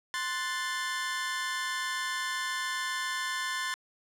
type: chord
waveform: sawtooth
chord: F# diminished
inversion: second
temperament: equal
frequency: 1046.5 / 1480 / 1760 Hz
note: C6 / F#6 / A6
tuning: 0 / 0 / 0 cents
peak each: -31 / -36 / -30 dBFS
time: 0.14-3.74 s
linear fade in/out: 0 ms
effects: low-pass 10000 Hz 12 dB/octave